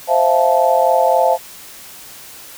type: chord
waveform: sine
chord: F major seventh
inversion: second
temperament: just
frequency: 523.8 / 654.8 / 698.5 / 873.1 Hz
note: C5 / E5 / F5 / A5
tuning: +2 / -12 / 0 / -14 cents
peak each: -16 dBFS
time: 0.07-1.38 s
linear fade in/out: 50 ms
effects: white hiss -37 dBFS RMS until 2.57 s